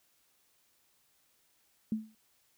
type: tone with exponential decay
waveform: sine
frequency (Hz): 218.3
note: A3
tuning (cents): -13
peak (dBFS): -26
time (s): 1.92-2.15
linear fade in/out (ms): 2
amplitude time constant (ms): 49
effects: white hiss -71 dBFS RMS until 2.57 s